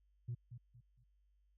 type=tone with echo; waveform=sine; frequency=120 Hz; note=B2; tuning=49 cents flat; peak=-37 dBFS; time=0.28-0.35 s; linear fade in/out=10 ms; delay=230 ms; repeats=3; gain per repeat=-10 dB; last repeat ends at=1.04 s; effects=tanh soft clip ceiling -35 dBFS + added 50 Hz sine -70 dBFS peak until 1.57 s